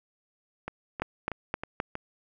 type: two click trains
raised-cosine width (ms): 0.5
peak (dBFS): -13 / -19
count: 4 / 5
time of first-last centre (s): 1.02-1.801 / 0.68-1.954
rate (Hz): 3.84 / 3.14
effects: none